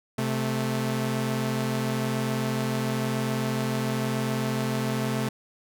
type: tone pair together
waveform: sawtooth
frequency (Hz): 130 / 219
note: C3 / A3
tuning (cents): -11 / -8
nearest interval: major sixth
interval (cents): 903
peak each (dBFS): -24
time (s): 0.18-5.29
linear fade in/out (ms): 5
effects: none